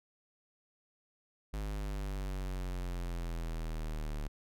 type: linear sweep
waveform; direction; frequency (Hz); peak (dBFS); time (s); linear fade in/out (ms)
square; down; 52 to 36.74; -36; 1.53-4.28; 10
effects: none